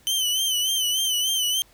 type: tone with vibrato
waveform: sawtooth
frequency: 3054 Hz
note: G7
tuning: 46 cents flat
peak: -18 dBFS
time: 0.07-1.62 s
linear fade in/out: 0 ms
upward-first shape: sine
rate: 3.4 Hz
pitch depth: 69 cents each way
effects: pink hiss -56 dBFS RMS until 1.73 s